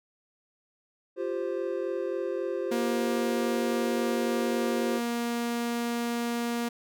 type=chord; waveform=triangle; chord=F suspended second; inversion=none; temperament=just; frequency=349.2 / 392.9 / 523.8 Hz; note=F4 / G4 / C5; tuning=0 / +4 / +2 cents; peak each=-31 dBFS; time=1.16-5.01 s; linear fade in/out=50 ms
type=tone; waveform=sawtooth; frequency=236.4 Hz; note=A#3; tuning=24 cents sharp; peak=-24 dBFS; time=2.71-6.69 s; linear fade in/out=10 ms
effects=none